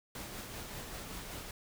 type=noise with tremolo; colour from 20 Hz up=pink; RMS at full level=-43 dBFS; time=0.15-1.51 s; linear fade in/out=2 ms; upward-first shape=sine; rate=5.2 Hz; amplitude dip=30%; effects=none